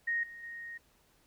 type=tone with level steps; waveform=sine; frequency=1864.7 Hz; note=A#6; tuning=in tune; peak=-29 / -45 / -41 dBFS; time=0.07-0.78 s; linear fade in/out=10 ms; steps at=0.23 / 0.43 s; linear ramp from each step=5 ms; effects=pink hiss -68 dBFS RMS until 1.26 s